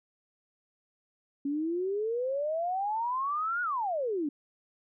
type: exponential two-way sweep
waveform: sine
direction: up then down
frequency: 275.8 to 1469 to 275.8 Hz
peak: -28 dBFS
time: 1.45-4.29 s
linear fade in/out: 5 ms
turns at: 3.62 s
effects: none

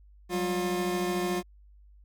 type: tone cluster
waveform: square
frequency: 183 / 196.6 / 355.4 / 713 Hz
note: F#3 / G3 / F4 / F5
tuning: -19 / +5 / +30 / +36 cents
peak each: -35 / -37 / -30 / -37 dBFS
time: 0.29-1.43 s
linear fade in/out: 50 ms
effects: added 50 Hz sine -52 dBFS peak until 2.04 s

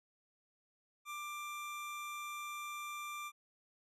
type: tone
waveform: 25% pulse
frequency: 1184 Hz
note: D6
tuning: 14 cents sharp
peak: -38 dBFS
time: 1.05-3.32 s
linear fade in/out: 50 ms
effects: resampled to 32000 Hz

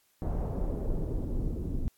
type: noise with low-pass filter sweep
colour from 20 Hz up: brown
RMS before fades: -31 dBFS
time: 0.22-1.88 s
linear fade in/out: 0 ms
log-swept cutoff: 780 to 280 Hz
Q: 1.5
effects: white hiss -69 dBFS RMS until 1.97 s + AAC 64 kbps

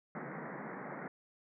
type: band-pass noise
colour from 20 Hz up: pink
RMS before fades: -44 dBFS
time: 0.15-1.08 s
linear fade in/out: 2 ms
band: 140 to 2100 Hz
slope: 96 dB/octave
effects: none

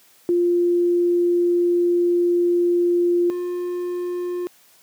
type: tone pair in turn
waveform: sine / triangle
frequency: 349.2 / 354.9 Hz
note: F4 / F4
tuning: 0 / +28 cents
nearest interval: unison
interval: 28 cents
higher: second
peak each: -15 / -21 dBFS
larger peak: first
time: 0.29-3.3 / 3.3-4.47 s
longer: first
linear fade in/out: 0 ms
effects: white hiss -54 dBFS RMS until 4.82 s + high-pass 150 Hz 12 dB/octave

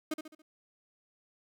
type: tone with echo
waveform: 35% pulse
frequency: 310.7 Hz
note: D#4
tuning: 2 cents flat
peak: -29 dBFS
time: 0.11-0.14 s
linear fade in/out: 5 ms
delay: 70 ms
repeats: 4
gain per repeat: -7 dB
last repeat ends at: 0.42 s
effects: none

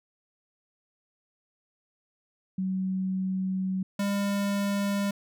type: tone pair in turn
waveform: sine / square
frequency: 188.3 / 200.8 Hz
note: F#3 / G3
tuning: +31 / +42 cents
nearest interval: minor second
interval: 111 cents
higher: second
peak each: -26 dBFS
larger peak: neither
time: 2.58-3.83 / 3.99-5.11 s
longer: first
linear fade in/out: 5 ms
effects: none

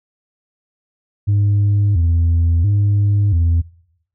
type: tone with vibrato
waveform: sine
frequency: 92.5 Hz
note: F#2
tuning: in tune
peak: -9 dBFS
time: 1.27-3.62 s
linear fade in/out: 20 ms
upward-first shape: square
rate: 0.73 Hz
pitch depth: 170 cents each way
effects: noise-tail reverb RT60 0.8 s tail -24 dB re dry + tanh soft clip ceiling -10 dBFS

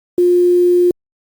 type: tone with quantisation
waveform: sine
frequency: 354.7 Hz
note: F4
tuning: 27 cents sharp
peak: -8 dBFS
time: 0.18-0.91 s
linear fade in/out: 2 ms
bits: 6
effects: Opus 48 kbps

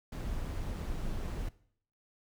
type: noise with amplitude modulation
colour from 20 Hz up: brown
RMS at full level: -35 dBFS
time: 0.12-1.49 s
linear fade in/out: 5 ms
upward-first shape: sine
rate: 163 Hz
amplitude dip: 25%
effects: noise-tail reverb RT60 0.6 s tail -19 dB re dry

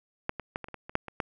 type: clicks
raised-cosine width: 0.5 ms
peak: -13 / -21 / -16 / -23 / -29 / -24 / -26 / -9 / -24 / -13 dBFS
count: 10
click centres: 0.294 / 0.397 / 0.559 / 0.643 / 0.685 / 0.743 / 0.895 / 0.954 / 1.083 / 1.202 s
effects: none

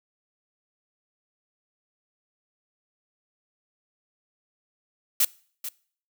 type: noise with echo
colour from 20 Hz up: blue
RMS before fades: -20 dBFS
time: 5.2-5.25 s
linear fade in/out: 5 ms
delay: 440 ms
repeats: 1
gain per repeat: -13 dB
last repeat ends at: 5.69 s
effects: noise-tail reverb RT60 0.5 s tail -23 dB re dry

